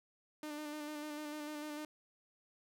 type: tone with vibrato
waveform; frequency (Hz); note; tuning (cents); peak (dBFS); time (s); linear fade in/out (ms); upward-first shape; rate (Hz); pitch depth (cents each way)
sawtooth; 300; D4; +37; -38; 0.43-1.85; 2; square; 6.7; 24
effects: none